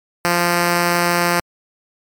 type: tone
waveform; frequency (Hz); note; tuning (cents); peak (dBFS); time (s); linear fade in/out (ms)
5% pulse; 173.8; F3; -8; -3; 0.25-1.4; 0
effects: MP3 96 kbps